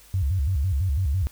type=tone with vibrato; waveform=sine; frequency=80.8 Hz; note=E2; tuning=34 cents flat; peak=-20 dBFS; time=0.14-1.27 s; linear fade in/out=0 ms; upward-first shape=square; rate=6 Hz; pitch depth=270 cents each way; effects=added 49 Hz sine -55 dBFS peak until 1.31 s + white hiss -52 dBFS RMS until 1.31 s